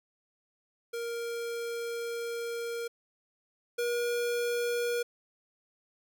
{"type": "tone pair in turn", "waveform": "square", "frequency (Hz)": [467.6, 478.3], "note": ["A#4", "A#4"], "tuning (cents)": [5, 44], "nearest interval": "unison", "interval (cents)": 39, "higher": "second", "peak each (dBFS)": [-34, -29], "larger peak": "second", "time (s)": [[0.93, 2.88], [3.78, 5.03]], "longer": "first", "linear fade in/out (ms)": 10, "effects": []}